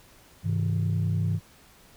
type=tone cluster; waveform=sine; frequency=101.8 / 132.1 / 161.7 Hz; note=G#2 / C3 / E3; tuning=-34 / +17 / -33 cents; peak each=-24 / -32 / -26 dBFS; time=0.43-1.4 s; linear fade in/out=50 ms; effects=tanh soft clip ceiling -18 dBFS + pink hiss -55 dBFS RMS until 1.96 s